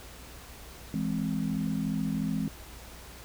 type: chord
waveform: sine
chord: E augmented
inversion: none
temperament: equal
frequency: 164.81 / 207.7 / 261.6 Hz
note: E3 / G#3 / B#3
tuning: 0 / 0 / 0 cents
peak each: -32 / -31 / -33 dBFS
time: 0.94-2.48 s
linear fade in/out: 2 ms
effects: added 60 Hz sine -49 dBFS peak until 3.24 s + pink hiss -48 dBFS RMS until 3.24 s